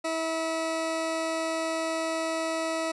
20% pulse tone pair together, 324 / 648 Hz, E4 / E5, -30 / -30 cents, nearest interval octave, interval 1200 cents, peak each -26 / -28 dBFS, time 0.04-2.92 s, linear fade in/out 10 ms, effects resampled to 24000 Hz

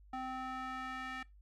square tone with band-pass filter sweep, 259.1 Hz, C4, 17 cents flat, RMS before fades -42 dBFS, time 0.13-1.23 s, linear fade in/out 5 ms, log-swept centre 930 to 1800 Hz, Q 1.8, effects noise-tail reverb RT60 0.2 s tail -21 dB re dry + added 50 Hz sine -57 dBFS peak until 1.41 s

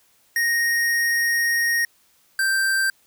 square tone pair in turn, 1864.7 / 1568 Hz, A#6 / G6, 0 / 0 cents, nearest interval minor third, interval 300 cents, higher first, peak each -19 dBFS, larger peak neither, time 0.36-1.85 / 2.39-2.9 s, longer first, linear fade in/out 2 ms, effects white hiss -60 dBFS RMS until 3.06 s

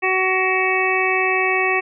harmonic tone, 375.1 Hz, F#4, 24 cents sharp, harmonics 1 / 2 / 3 / 5 / 6 / 7, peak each -22 / -24 / -25 / -23 / -22 / -23 dBFS, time 0.02-1.81 s, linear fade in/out 20 ms, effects none

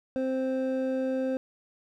triangle tone pair together, 261.6 / 523.2 Hz, C4 / C5, 0 / 0 cents, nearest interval octave, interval 1200 cents, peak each -27 dBFS, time 0.16-1.37 s, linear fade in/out 0 ms, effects none

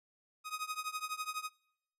sawtooth tone with tremolo, 1253 Hz, D#6, 12 cents sharp, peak -30 dBFS, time 0.44-1.5 s, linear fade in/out 50 ms, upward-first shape triangle, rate 12 Hz, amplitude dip 95%, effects noise-tail reverb RT60 0.8 s tail -25 dB re dry + resampled to 32000 Hz

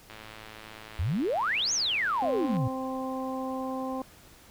click train, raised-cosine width 0.3 ms, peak -28 dBFS, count 270, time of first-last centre 0.1-2.568 s, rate 109 Hz
sine exponential two-way sweep, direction up then down, 72.8 to 6760 to 108.4 Hz, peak -25 dBFS, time 0.99-2.68 s, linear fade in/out 5 ms, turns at 1.73 s
harmonic tone, 261.6 Hz, C4, in tune, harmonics 1 / 2 / 3 / 4, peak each -33 / -36 / -38 / -39 dBFS, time 2.22-4.02 s, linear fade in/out 2 ms
effects pink hiss -54 dBFS RMS until 4.5 s

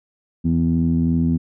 15% pulse tone with low-pass filter, 83 Hz, E2, 12 cents sharp, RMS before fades -18 dBFS, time 0.44-1.38 s, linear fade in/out 20 ms, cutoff 220 Hz, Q 4.7, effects none

